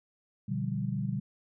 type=chord; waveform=sine; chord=G dominant seventh; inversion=first; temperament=just; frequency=122.5 / 147 / 176.4 / 196 Hz; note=B2 / D3 / F3 / G3; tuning=-14 / +2 / +18 / 0 cents; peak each=-34 / -35 / -38 / -34 dBFS; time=0.48-1.2 s; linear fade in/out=10 ms; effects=none